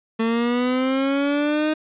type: linear sweep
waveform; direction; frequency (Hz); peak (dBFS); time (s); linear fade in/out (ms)
30% pulse; up; 223.5 to 311.1; -16; 0.19-1.74; 10
effects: resampled to 8000 Hz + 8-bit